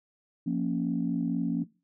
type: chord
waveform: sine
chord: Bb minor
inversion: second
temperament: equal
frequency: 174.61 / 233.1 / 277.2 Hz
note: F3 / Bb3 / Db4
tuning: 0 / 0 / 0 cents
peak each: -30 dBFS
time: 0.46-1.64 s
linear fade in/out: 10 ms
effects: noise-tail reverb RT60 0.3 s tail -19 dB re dry + tanh soft clip ceiling -17 dBFS